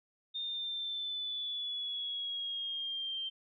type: linear sweep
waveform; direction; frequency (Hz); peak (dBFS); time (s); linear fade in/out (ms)
sine; down; 3645 to 3136; -35; 0.34-3.3; 20
effects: none